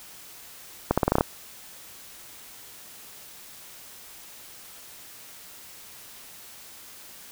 accelerating click train, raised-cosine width 1 ms, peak -5 dBFS, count 8, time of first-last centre 0.91-1.209 s, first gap 66 ms, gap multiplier 0.85, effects white hiss -46 dBFS RMS until 7.31 s

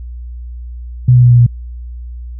sine tone with pitch steps, 124.7 / 123.48 / 122.27 / 121.08 / 119.9 Hz, B2 / B2 / B2 / B2 / A#2, +17 / 0 / -17 / -34 / +49 cents, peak -3 dBFS, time 1.08-1.465 s, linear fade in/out 5 ms, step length 77 ms, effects added 60 Hz sine -24 dBFS peak until 2.39 s

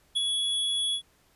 square tone with ADSR envelope, 3374 Hz, G#7, 27 cents sharp, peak -23 dBFS, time 0.15-1.02 s, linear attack 18 ms, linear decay 23 ms, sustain -3 dB, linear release 81 ms, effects pink hiss -64 dBFS RMS until 1.35 s + resampled to 32000 Hz

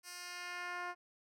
10% pulse tone with band-pass filter sweep, 354.6 Hz, F4, 26 cents sharp, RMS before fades -44 dBFS, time 0.03-0.95 s, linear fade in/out 50 ms, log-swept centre 8200 to 940 Hz, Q 0.81, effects none

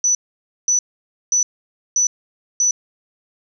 sine tone bursts, 5960 Hz, F#8, 12 cents sharp, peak -13 dBFS, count 5, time 0.04-2.71 s, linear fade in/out 2 ms, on 110 ms, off 530 ms, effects none

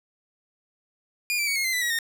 sawtooth tone with pitch steps, 2429 / 2334 / 2243 / 2155 / 2071 / 1990.1 / 1912.4 / 1837.7 Hz, D#7 / D7 / C#7 / C#7 / C7 / B6 / A#6 / A#6, -42 / -11 / +20 / -49 / -18 / +13 / +44 / -25 cents, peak -20 dBFS, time 1.3-1.988 s, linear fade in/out 0 ms, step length 86 ms, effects none

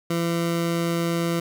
20% pulse tone, 168.9 Hz, E3, 42 cents sharp, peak -17 dBFS, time 0.1-1.4 s, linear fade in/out 5 ms, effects none

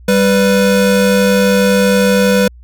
square tone pair together, 196 / 495.7 Hz, G3 / B4, 0 / +6 cents, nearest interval octave + major third, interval 1606 cents, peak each -12 dBFS, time 0.08-2.48 s, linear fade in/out 5 ms, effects added 60 Hz sine -35 dBFS peak until 2.63 s

